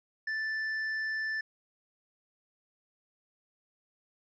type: tone with hard clipping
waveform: sine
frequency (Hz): 1760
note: A6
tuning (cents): 0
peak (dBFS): -32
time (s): 0.27-1.41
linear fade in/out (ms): 5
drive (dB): 4
effects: resampled to 22050 Hz